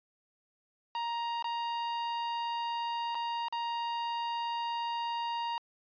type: tone with dropouts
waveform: 45% pulse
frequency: 937 Hz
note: A#5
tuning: 9 cents sharp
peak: -32 dBFS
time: 0.95-5.58 s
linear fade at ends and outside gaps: 1 ms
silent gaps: 1.425-1.443 / 3.147-3.152 / 3.484-3.525 s
effects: resampled to 11025 Hz